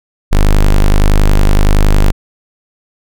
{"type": "tone", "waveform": "square", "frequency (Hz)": 25.38, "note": "G#0", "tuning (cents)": -39, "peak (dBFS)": -5, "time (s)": [0.31, 2.12], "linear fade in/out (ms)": 20, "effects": []}